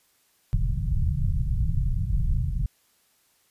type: low-pass noise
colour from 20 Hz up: pink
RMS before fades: -24 dBFS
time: 0.53-2.66 s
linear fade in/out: 0 ms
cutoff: 160 Hz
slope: 48 dB/octave
effects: white hiss -65 dBFS RMS until 3.5 s + resampled to 32000 Hz